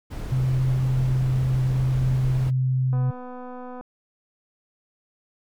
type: noise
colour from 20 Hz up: brown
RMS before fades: -31 dBFS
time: 0.1-2.51 s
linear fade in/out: 20 ms
type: tone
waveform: sine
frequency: 129.5 Hz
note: C3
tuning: 17 cents flat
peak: -19 dBFS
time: 0.31-3.11 s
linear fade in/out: 10 ms
type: click train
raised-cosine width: 1 ms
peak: -26 dBFS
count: 221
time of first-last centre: 2.93-3.81 s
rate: 250 Hz
effects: none